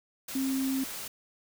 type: tone in noise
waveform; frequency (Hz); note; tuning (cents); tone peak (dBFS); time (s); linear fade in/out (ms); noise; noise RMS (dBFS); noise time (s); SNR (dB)
sine; 266.5; C4; +32; -27; 0.35-0.84; 5; white; -39; 0.28-1.08; +9
effects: none